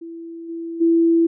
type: tone with level steps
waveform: sine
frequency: 332.8 Hz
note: E4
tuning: 17 cents sharp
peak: -31 / -26 / -12 dBFS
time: 0.01-1.27 s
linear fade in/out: 10 ms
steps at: 0.48 / 0.8 s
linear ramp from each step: 20 ms
effects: none